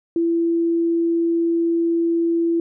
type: tone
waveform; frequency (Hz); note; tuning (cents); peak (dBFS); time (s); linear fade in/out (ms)
sine; 335.5; E4; +31; -16; 0.16-2.6; 2
effects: none